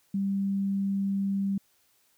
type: tone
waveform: sine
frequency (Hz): 196.7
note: G3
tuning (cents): +6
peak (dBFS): -25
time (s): 0.14-1.58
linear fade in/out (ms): 5
effects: white hiss -67 dBFS RMS until 2.17 s